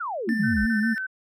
sine exponential sweep, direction down, 1500 to 46.49 Hz, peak -27 dBFS, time 0-0.66 s, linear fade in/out 10 ms
sine tone with vibrato, 220.1 Hz, A3, 1 cent sharp, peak -21 dBFS, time 0.27-0.95 s, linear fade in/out 20 ms, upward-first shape sine, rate 5.3 Hz, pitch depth 88 cents each way
triangle tone, 1781 Hz, A6, 21 cents sharp, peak -27 dBFS, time 0.29-0.98 s, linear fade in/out 0 ms
sine tone bursts, 1529 Hz, G6, 44 cents flat, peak -27 dBFS, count 5, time 0.43-1.068 s, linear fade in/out 10 ms, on 110 ms, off 22 ms
effects none

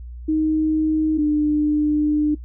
sine tone pair in turn, 311.8 / 299.6 Hz, D#4 / D4, +4 / +35 cents, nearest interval minor second, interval 69 cents, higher first, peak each -16 / -15 dBFS, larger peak second, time 0.28-1.18 / 1.18-2.35 s, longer second, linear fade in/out 10 ms, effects noise-tail reverb RT60 0.1 s tail -20 dB re dry + added 60 Hz sine -32 dBFS peak until 2.44 s

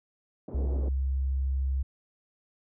white band-pass noise, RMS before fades -40 dBFS, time 0.48-0.89 s, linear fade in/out 5 ms, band 110 to 510 Hz, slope 24 dB/octave
sine tone, 66.8 Hz, C2, 36 cents sharp, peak -25 dBFS, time 0.54-1.83 s, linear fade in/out 10 ms
effects none

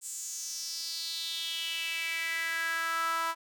sawtooth tone with high-pass filter sweep, 329.6 Hz, E4, in tune, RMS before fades -34 dBFS, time 0.01-3.35 s, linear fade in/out 50 ms, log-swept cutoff 7900 to 1100 Hz, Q 4.9, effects none

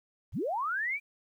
sine linear sweep, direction up, 36.71 to 2394 Hz, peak -29 dBFS, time 0.32-1 s, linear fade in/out 50 ms, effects 11-bit

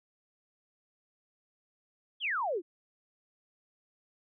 sine exponential sweep, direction down, 3488 to 311.1 Hz, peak -29 dBFS, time 2.2-2.62 s, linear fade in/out 50 ms, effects none

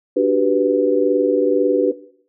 sine chord, G major seventh, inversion second, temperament equal, 293.7 / 370 / 392 / 493.9 Hz, D4 / F#4 / G4 / B4, 0 / 0 / 0 / 0 cents, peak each -19 / -20 / -19 / -16 dBFS, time 0.16-1.92 s, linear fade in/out 10 ms, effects noise-tail reverb RT60 0.6 s tail -17 dB re dry

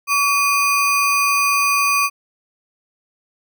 square ring-modulated tone, 1802 Hz, A6, 41 cents sharp, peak -12 dBFS, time 0.07-2.1 s, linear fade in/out 50 ms, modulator 668 Hz, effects none

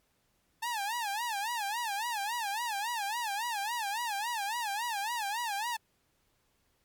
sawtooth tone with vibrato, 876 Hz, A5, 8 cents flat, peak -28 dBFS, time 0.62-5.77 s, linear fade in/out 10 ms, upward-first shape sine, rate 3.6 Hz, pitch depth 180 cents each way, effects pink hiss -73 dBFS RMS until 6.84 s + MP3 96 kbps

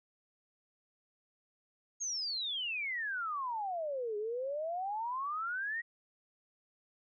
sine exponential two-way sweep, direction down then up, 6640 to 409.3 to 1919 Hz, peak -34 dBFS, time 2-5.82 s, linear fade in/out 20 ms, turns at 4.17 s, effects none

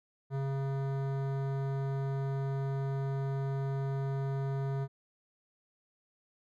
sine tone with hard clipping, 136.5 Hz, C#3, 26 cents flat, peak -33 dBFS, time 0.3-4.88 s, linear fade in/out 50 ms, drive 16 dB, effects none

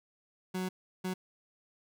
30% pulse tone bursts at uneven times, 185 Hz, F#3, in tune, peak -30 dBFS, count 2, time 0.54-0.69 / 1.04-1.14 s, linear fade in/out 10 ms, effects none

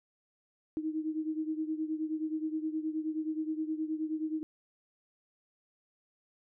sine beating tone pair, 311.1 / 320.6 Hz, D#4 / E4, 0 / -48 cents, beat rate 9.5 Hz, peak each -33 / -37 dBFS, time 0.77-4.43 s, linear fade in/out 0 ms, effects none

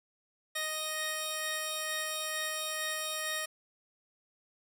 10% pulse tone pair together, 622.3 / 1864.7 Hz, D#5 / A#6, 0 / 0 cents, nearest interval octave + perfect fifth, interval 1900 cents, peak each -28 / -27 dBFS, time 0.55-3.46 s, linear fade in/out 10 ms, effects none

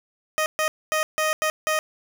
15% pulse tone bursts at uneven times, 622.3 Hz, D#5, in tune, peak -14 dBFS, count 6, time 0.38-0.46 / 0.59-0.68 / 0.92-1.03 / 1.18-1.33 / 1.42-1.5 / 1.67-1.79 s, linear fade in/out 0 ms, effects none

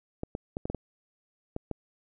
clicks, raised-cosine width 2 ms, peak -19 dBFS, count 8, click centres 0.234 / 0.351 / 0.569 / 0.655 / 0.7 / 0.747 / 1.564 / 1.713 s, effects none

